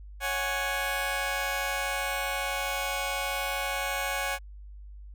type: chord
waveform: 15% pulse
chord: C# suspended fourth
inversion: none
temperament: just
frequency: 554.4 / 739.2 / 831.5 Hz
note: C#5 / F#5 / G#5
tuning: 0 / -2 / +2 cents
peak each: -27 dBFS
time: 0.2-4.39 s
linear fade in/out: 50 ms
effects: added 50 Hz sine -42 dBFS peak until 5.14 s